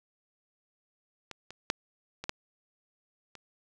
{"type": "clicks", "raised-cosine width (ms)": 0.2, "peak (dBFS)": [-23, -26, -9, -21, -13, -29], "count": 6, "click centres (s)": [1.313, 1.506, 1.701, 2.24, 2.294, 3.353], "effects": []}